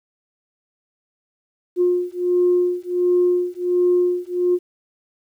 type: beating tone pair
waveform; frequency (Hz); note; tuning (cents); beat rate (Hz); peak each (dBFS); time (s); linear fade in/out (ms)
sine; 356.1 / 357.5; F4 / F4; +34 / +41; 1.4; -18; 1.76-4.59; 50
effects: tanh soft clip ceiling -8 dBFS + 9-bit